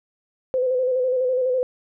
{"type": "tone with vibrato", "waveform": "sine", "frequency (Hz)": 509, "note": "C5", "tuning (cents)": -48, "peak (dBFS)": -18, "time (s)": [0.54, 1.63], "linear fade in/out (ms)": 0, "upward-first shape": "square", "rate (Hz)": 12, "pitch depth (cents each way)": 36, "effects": []}